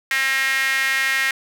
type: tone with high-pass filter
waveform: sawtooth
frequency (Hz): 267.8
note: C4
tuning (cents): +40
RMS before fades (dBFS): -20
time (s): 0.11-1.31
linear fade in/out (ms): 2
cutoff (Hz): 1900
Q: 5.1
effects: none